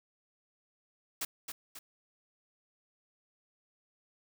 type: noise with echo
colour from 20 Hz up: white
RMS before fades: -35 dBFS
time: 1.21-1.25 s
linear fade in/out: 5 ms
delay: 270 ms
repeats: 2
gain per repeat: -6 dB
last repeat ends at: 1.79 s
effects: none